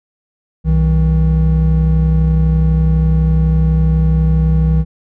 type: tone pair together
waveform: triangle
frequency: 63.91 / 159.7 Hz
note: C2 / D#3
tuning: -40 / +45 cents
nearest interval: octave + major third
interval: 1585 cents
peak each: -10 dBFS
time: 0.64-4.85 s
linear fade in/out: 50 ms
effects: none